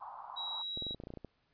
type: band-pass noise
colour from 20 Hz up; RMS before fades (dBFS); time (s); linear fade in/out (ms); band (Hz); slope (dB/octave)
pink; -47; 0-0.63; 20; 800 to 1100; 48
type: tone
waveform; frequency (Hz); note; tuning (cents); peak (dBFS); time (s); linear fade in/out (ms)
sine; 3868; B7; -37; -37; 0.36-0.95; 20
type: clicks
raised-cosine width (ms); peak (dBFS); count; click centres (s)
2; -31; 12; 0.774 / 0.823 / 0.867 / 0.909 / 0.946 / 1.001 / 1.037 / 1.071 / 1.104 / 1.138 / 1.173 / 1.247
effects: pink hiss -75 dBFS RMS until 1.53 s + resampled to 11025 Hz